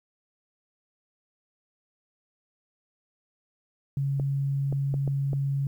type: tone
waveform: sine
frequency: 138.59 Hz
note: C#3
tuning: in tune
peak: -24 dBFS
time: 3.97-5.67 s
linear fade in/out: 2 ms
type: clicks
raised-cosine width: 2 ms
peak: -21 dBFS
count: 5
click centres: 4.198 / 4.726 / 4.941 / 5.077 / 5.332 s
effects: 10-bit